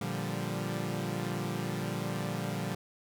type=chord; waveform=sawtooth; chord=G minor seventh; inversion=first; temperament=equal; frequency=116.54 / 146.83 / 174.61 / 196 Hz; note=Bb2 / D3 / F3 / G3; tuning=0 / 0 / 0 / 0 cents; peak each=-34 dBFS; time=0.01-2.75 s; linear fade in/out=5 ms; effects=none